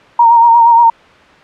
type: tone with vibrato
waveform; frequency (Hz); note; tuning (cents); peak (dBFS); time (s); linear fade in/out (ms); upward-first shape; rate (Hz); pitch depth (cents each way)
sine; 932.3; A#5; 0; -3; 0.19-0.9; 5; sine; 8.5; 36
effects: white hiss -40 dBFS RMS until 1.43 s + low-pass 2000 Hz 12 dB/octave